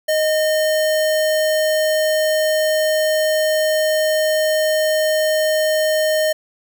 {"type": "tone with sample-and-hold", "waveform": "sine", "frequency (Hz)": 622.3, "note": "D#5", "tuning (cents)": 0, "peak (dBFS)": -14, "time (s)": [0.08, 6.33], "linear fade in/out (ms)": 10, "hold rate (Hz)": 2450, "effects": []}